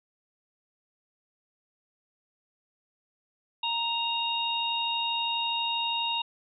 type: harmonic tone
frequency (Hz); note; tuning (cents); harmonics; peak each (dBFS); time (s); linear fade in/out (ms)
932.3; A#5; 0; 1 / 3 / 4; -31 / -31 / -31; 3.63-6.22; 5
effects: none